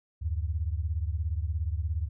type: beating tone pair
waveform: sine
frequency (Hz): 74.7 / 91.7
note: D2 / F#2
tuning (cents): +30 / -15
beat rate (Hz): 17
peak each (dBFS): -29 / -32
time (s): 0.21-2.09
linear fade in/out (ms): 20
effects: none